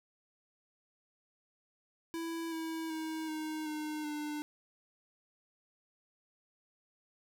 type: tone with pitch steps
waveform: square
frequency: 330.9 / 324.3 / 317.8 / 311.4 / 305.2 / 299.1 Hz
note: E4 / E4 / D#4 / D#4 / D#4 / D4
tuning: +7 / -28 / +37 / +2 / -33 / +32 cents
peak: -37 dBFS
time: 2.14-4.42 s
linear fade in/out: 0 ms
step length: 380 ms
effects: none